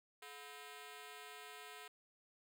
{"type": "ring-modulated tone", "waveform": "10% pulse", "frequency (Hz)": 574, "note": "D5", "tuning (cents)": -40, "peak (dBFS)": -40, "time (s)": [0.22, 1.88], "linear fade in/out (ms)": 5, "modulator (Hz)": 146, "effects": []}